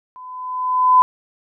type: tone with level ramp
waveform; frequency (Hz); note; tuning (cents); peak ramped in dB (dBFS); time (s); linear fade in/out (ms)
sine; 1010; B5; +39; -35 to -6; 0.16-1.02; 0
effects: none